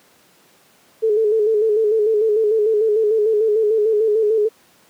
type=tone with vibrato; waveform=sine; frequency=431.5 Hz; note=A4; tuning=34 cents flat; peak=-13 dBFS; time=1.02-4.49 s; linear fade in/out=20 ms; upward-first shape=square; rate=6.7 Hz; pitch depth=54 cents each way; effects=pink hiss -53 dBFS RMS until 4.89 s + high-pass 200 Hz 12 dB/octave